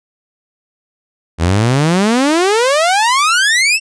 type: exponential sweep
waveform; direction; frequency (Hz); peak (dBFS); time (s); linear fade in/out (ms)
sawtooth; up; 78 to 2752; -6; 1.38-3.8; 50
effects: resampled to 22050 Hz